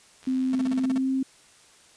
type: click train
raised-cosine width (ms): 0.2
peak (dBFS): -32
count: 54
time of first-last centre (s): 0.23-0.847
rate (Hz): 85.9
type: tone with pitch glide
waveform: sine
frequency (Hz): 259.6 to 264.9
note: C4 to C4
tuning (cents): -13 to +22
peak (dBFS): -22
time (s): 0.27-1.23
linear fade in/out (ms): 5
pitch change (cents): +35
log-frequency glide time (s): 0.8-1.1
type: tone bursts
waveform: 45% pulse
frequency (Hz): 224.7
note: A3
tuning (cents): +37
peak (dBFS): -30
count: 8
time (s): 0.53-0.979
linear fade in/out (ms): 2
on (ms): 22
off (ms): 39
effects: white hiss -55 dBFS RMS until 1.96 s + resampled to 22050 Hz